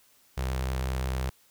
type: tone with notch filter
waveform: sawtooth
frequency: 64.7 Hz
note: C2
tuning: 19 cents flat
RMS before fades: -30 dBFS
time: 0.37-1.3 s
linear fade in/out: 10 ms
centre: 260 Hz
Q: 1.4
effects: white hiss -62 dBFS RMS until 1.5 s